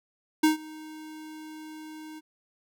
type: tone with ADSR envelope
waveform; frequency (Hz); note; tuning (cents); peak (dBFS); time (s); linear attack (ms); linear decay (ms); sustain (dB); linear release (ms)
square; 311.1; D#4; 0; -17; 0.43-2.21; 9; 130; -24; 30
effects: none